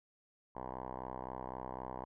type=tone with low-pass filter; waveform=5% pulse; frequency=63.9 Hz; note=C2; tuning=40 cents flat; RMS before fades=-44 dBFS; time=0.55-2.05 s; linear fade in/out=10 ms; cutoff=1000 Hz; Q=5.5; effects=none